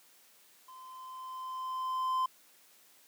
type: tone with level ramp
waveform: triangle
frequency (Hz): 1033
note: C6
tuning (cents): -22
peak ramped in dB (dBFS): -47 to -25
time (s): 0.68-2.26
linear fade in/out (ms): 5
effects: white hiss -62 dBFS RMS until 3.07 s + high-pass 200 Hz 12 dB/octave